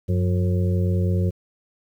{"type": "harmonic tone with a mistuned harmonic", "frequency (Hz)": 90, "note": "F#2", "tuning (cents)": -47, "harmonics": [1, 2, 4, 5, 6], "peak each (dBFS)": [-19, -25, -31, -33, -35], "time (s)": [0.08, 1.31], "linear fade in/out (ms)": 20, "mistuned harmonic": 1, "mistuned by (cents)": 76, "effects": ["9-bit"]}